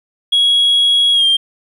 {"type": "tone with pitch glide", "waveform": "sine", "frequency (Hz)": [3322, 3187], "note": ["G#7", "G7"], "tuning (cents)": [0, 28], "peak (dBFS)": -7, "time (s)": [0.32, 1.37], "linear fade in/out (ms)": 10, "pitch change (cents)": -72, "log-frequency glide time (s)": [1.13, 1.26], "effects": ["tanh soft clip ceiling -7 dBFS", "8-bit"]}